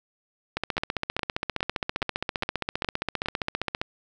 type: two click trains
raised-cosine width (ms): 0.3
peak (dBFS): -12 / -10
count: 7 / 50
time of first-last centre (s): 0.78-3.259 / 0.57-3.815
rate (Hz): 2.42 / 15.1
effects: none